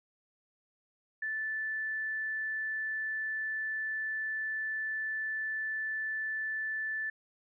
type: tone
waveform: sine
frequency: 1754 Hz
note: A6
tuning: 6 cents flat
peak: -32 dBFS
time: 1.22-7.1 s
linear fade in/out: 5 ms
effects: none